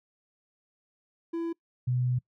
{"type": "tone pair in turn", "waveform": ["triangle", "sine"], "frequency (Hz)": [334.1, 124.93], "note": ["E4", "B2"], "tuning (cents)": [23, 20], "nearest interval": "octave + perfect fourth", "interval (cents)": 1703, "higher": "first", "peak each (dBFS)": [-27, -24], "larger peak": "second", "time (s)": [[1.33, 1.53], [1.87, 2.19]], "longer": "second", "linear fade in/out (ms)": 10, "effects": ["noise-tail reverb RT60 0.1 s tail -24 dB re dry"]}